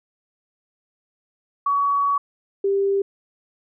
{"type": "tone pair in turn", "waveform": "sine", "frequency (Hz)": [1129, 395.1], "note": ["C#6", "G4"], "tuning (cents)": [31, 14], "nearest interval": "octave + tritone", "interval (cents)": 1817, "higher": "first", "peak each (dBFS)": [-17, -17], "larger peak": "neither", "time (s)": [[1.66, 2.18], [2.64, 3.02]], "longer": "first", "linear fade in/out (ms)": 5, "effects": []}